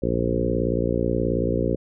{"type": "harmonic tone with a mistuned harmonic", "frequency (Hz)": 58.5, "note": "A#1", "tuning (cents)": 7, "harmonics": [1, 2, 3, 4, 5, 6, 7, 8, 9], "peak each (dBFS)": [-29, -29, -29, -29, -29, -29, -29, -29, -29], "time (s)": [0.02, 1.76], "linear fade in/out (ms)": 10, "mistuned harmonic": 2, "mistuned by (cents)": -16, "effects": []}